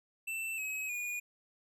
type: tone with pitch steps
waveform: square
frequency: 2668 / 2553 / 2444 Hz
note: E7 / D#7 / D#7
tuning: +20 / +44 / -32 cents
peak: -36 dBFS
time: 0.27-1.2 s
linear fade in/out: 10 ms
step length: 310 ms
effects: none